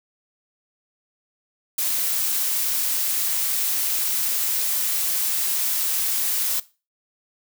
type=noise; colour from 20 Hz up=blue; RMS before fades=-23 dBFS; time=1.78-6.6 s; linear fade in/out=5 ms; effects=noise-tail reverb RT60 0.3 s tail -18 dB re dry